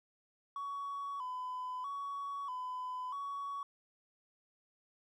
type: tone with vibrato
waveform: triangle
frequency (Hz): 1063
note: C6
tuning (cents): +27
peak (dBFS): -35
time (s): 0.56-3.63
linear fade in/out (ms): 2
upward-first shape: square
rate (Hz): 0.78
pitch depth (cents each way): 94
effects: tanh soft clip ceiling -34 dBFS